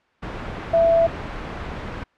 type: tone in noise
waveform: sine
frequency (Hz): 666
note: E5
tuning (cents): +18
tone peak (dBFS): -13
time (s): 0.73-1.07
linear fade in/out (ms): 10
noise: pink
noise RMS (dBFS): -30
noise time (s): 0.22-2.04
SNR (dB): +14
effects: white hiss -61 dBFS RMS until 2.17 s + low-pass 2000 Hz 12 dB/octave